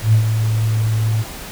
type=tone with ADSR envelope; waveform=sine; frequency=110 Hz; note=A2; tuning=in tune; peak=-7 dBFS; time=0.02-1.24 s; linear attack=110 ms; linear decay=97 ms; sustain=-7 dB; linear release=33 ms; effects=pink hiss -32 dBFS RMS until 1.51 s